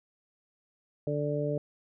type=harmonic tone; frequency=146.83 Hz; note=D3; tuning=in tune; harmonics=1 / 2 / 3 / 4; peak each=-32 / -36 / -33 / -33 dBFS; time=1.07-1.58 s; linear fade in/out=2 ms; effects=none

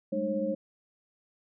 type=tone cluster; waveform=sine; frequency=198.1 / 214 / 304.7 / 541 Hz; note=G3 / A3 / D#4 / C#5; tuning=+18 / -48 / -36 / -42 cents; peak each=-35 / -34 / -35 / -30 dBFS; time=0.12-0.55 s; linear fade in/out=10 ms; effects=none

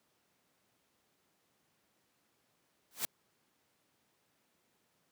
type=noise with exponential growth; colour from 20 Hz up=white; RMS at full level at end=-30 dBFS; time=2.91-3.05 s; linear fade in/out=0 ms; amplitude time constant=29 ms; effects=pink hiss -75 dBFS RMS until 5.11 s + high-pass 150 Hz 12 dB/octave

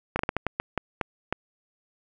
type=slowing click train; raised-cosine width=0.5 ms; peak=-10 dBFS; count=10; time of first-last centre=0.16-1.326 s; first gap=32 ms; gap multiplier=1.33; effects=none

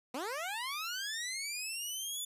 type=linear sweep; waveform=15% pulse; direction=up; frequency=233.1 to 3499 Hz; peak=-30 dBFS; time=0.14-2.25 s; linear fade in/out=5 ms; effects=resampled to 32000 Hz

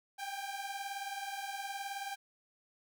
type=beating tone pair; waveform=sawtooth; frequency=784 / 803 Hz; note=G5 / G5; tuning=0 / +41 cents; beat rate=19 Hz; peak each=-38 / -38 dBFS; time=0.18-2.16 s; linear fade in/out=20 ms; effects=none

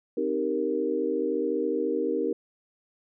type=chord; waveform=sine; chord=C minor seventh; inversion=none; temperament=equal; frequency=261.6 / 311.1 / 392 / 466.2 Hz; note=C4 / Eb4 / G4 / Bb4; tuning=0 / 0 / 0 / 0 cents; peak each=-33 / -30 / -30 / -28 dBFS; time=0.17-2.33 s; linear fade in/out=5 ms; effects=none

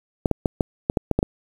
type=clicks; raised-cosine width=2 ms; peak=-5 dBFS; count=9; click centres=0.258 / 0.313 / 0.458 / 0.608 / 0.899 / 0.972 / 1.113 / 1.19 / 1.229 s; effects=7-bit

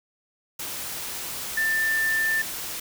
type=tone in noise; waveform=sine; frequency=1780 Hz; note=A6; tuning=20 cents sharp; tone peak=-21 dBFS; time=1.57-2.42 s; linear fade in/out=5 ms; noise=white; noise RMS=-33 dBFS; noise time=0.59-2.8 s; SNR=+9 dB; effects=none

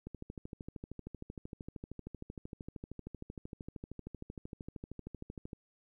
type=click train; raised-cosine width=3 ms; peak=-30 dBFS; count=72; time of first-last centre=0.07-5.532 s; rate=13 Hz; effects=12-bit

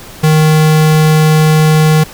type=tone; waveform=square; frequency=155.56 Hz; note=D#3; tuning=in tune; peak=-6 dBFS; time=0.23-2.04 s; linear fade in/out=10 ms; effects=pink hiss -32 dBFS RMS until 2.13 s

